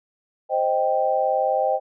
sine chord, C minor, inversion none, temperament equal, 523.3 / 622.3 / 784 Hz, C5 / Eb5 / G5, 0 / 0 / 0 cents, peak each -23 / -23 / -22 dBFS, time 0.49-1.8 s, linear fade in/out 50 ms, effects none

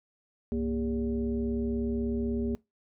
sine tone with frequency modulation, 233.9 Hz, A#3, 6 cents sharp, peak -27 dBFS, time 0.52-2.55 s, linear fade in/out 0 ms, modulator 168 Hz, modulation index 0.95, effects noise-tail reverb RT60 0.2 s tail -22 dB re dry

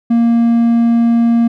triangle tone, 233.1 Hz, A#3, in tune, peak -6 dBFS, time 0.1-1.48 s, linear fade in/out 10 ms, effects none

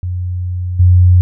sine tone with level steps, 90 Hz, F#2, 47 cents flat, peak -16 / -4 dBFS, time 0.03-1.21 s, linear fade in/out 0 ms, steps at 0.79 s, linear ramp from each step 10 ms, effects none

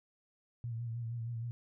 sine tone with vibrato, 116.54 Hz, A#2, in tune, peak -36 dBFS, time 0.64-1.51 s, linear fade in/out 0 ms, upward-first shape sine, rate 6.4 Hz, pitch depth 50 cents each way, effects none

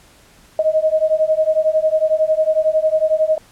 sine beating tone pair, 622.3 / 633.3 Hz, D#5 / D#5, 0 / +30 cents, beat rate 11 Hz, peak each -16 dBFS, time 0.59-3.38 s, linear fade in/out 2 ms, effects pink hiss -49 dBFS RMS until 3.51 s + low-pass 12000 Hz 12 dB/octave

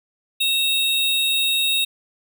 square tone pair together, 2676 / 3747 Hz, E7 / A#7, +25 / +8 cents, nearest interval tritone, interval 583 cents, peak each -25 / -19 dBFS, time 0.4-1.85 s, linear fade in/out 10 ms, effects none

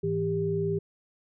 sine tone cluster, 104.3 / 162.7 / 397.8 Hz, G#2 / E3 / G4, +8 / -22 / +25 cents, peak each -35 / -30 / -27 dBFS, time 0.03-0.79 s, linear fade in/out 10 ms, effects none

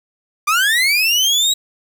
30% pulse linear sweep, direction up, 1167 to 3872 Hz, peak -10 dBFS, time 0.47-1.54 s, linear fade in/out 10 ms, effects 7-bit

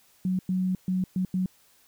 sine tone bursts at uneven times, 185.2 Hz, F#3, 2 cents sharp, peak -23 dBFS, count 5, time 0.25-0.39 / 0.49-0.75 / 0.88-1.04 / 1.16-1.25 / 1.34-1.46 s, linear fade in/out 2 ms, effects white hiss -61 dBFS RMS until 1.87 s

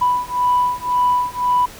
sine beating tone pair, 987.8 / 989.7 Hz, B5 / B5, 0 / +3 cents, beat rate 1.9 Hz, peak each -17 dBFS, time 0.01-1.66 s, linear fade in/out 10 ms, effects tanh soft clip ceiling -8 dBFS + pink hiss -38 dBFS RMS until 1.79 s

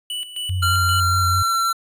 square tone with tremolo, 2964 Hz, F#7, 2 cents sharp, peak -25 dBFS, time 0.1-1 s, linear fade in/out 2 ms, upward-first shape square, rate 3.8 Hz, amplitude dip 70%
sine tone with vibrato, 90.5 Hz, F#2, 38 cents flat, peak -19 dBFS, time 0.49-1.43 s, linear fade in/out 10 ms, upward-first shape sine, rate 4.7 Hz, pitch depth 37 cents each way
square tone with pitch glide, 1381 to 1352.6 Hz, F6 to E6, -20 to +44 cents, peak -18 dBFS, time 0.62-1.73 s, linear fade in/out 10 ms, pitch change -36 cents, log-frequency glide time 0.89-1.56 s
effects resampled to 32000 Hz

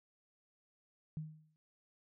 sine tone with exponential decay, 155.56 Hz, D#3, in tune, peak -36 dBFS, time 1.17-1.56 s, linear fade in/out 0 ms, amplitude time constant 83 ms, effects none

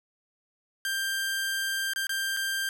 sawtooth tone with dropouts, 1583 Hz, G6, 17 cents sharp, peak -24 dBFS, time 0.85-2.69 s, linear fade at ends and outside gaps 1 ms, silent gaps 1.935-1.96 / 2.069-2.093 / 2.366-2.37 s, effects none

